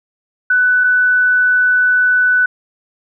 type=tone pair in turn; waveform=sine; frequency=1493 / 1493 Hz; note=F#6 / F#6; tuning=+15 / +15 cents; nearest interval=unison; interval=0 cents; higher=neither; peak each=-9 dBFS; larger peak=neither; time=0.5-0.84 / 0.84-2.46 s; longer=second; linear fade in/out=5 ms; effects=none